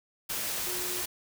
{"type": "tone in noise", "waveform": "sine", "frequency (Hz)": 360.8, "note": "F#4", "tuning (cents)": -44, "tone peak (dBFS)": -40, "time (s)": [0.66, 1.02], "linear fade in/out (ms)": 10, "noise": "white", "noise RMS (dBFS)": -33, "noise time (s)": [0.29, 1.06], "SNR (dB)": -10, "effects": []}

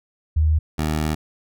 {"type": "tone pair in turn", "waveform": ["sine", "15% pulse"], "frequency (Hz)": [77.78, 77.24], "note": ["D#2", "D#2"], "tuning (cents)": [0, -12], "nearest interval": "unison", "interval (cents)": 12, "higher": "first", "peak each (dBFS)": -14, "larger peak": "neither", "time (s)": [[0.36, 0.59], [0.78, 1.15]], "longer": "second", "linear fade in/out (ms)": 10, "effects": []}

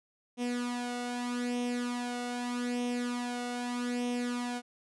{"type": "tone with flanger", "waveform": "sawtooth", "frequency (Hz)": 243.9, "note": "B3", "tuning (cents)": -21, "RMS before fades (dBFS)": -34, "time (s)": [0.37, 4.62], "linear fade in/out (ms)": 50, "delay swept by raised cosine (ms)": [0.33, 1.43], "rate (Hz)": 0.81, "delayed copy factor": 0.7, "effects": ["resampled to 24000 Hz"]}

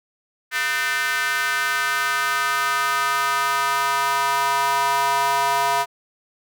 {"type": "tone with high-pass filter sweep", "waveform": "square", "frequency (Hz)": 138.59, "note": "C#3", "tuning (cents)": 0, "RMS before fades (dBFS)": -21, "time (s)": [0.51, 5.86], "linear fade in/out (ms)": 50, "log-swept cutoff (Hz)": [1700, 860], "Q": 3.3, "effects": []}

